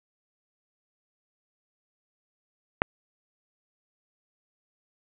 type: click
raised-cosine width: 0.5 ms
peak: -4 dBFS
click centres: 2.819 s
effects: resampled to 8000 Hz + 7-bit